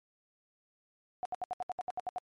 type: tone bursts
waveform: sine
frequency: 730 Hz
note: F#5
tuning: 24 cents flat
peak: -32 dBFS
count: 11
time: 1.23-2.183 s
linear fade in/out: 0 ms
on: 23 ms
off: 70 ms
effects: MP3 48 kbps